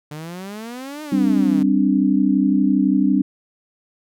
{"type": "exponential two-way sweep", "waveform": "sawtooth", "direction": "up then down", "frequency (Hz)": [146.83, 310, 146.83], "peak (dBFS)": -26, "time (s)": [0.11, 1.63], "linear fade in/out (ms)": 5, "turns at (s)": 1.03}
{"type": "chord", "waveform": "sine", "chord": "G suspended fourth", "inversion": "none", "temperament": "equal", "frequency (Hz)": [196, 261.6, 293.7], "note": ["G3", "C4", "D4"], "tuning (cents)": [0, 0, 0], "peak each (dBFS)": -18, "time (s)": [1.12, 3.22], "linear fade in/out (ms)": 5}
{"effects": []}